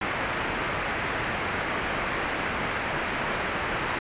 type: low-pass noise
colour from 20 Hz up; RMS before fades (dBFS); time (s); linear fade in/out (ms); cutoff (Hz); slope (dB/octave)
white; -29; 0.01-3.99; 5; 2300; 24
effects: resampled to 8000 Hz